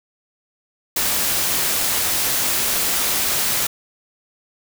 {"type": "noise", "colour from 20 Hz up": "white", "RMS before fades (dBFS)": -20, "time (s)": [0.96, 3.67], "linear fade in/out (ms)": 5, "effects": []}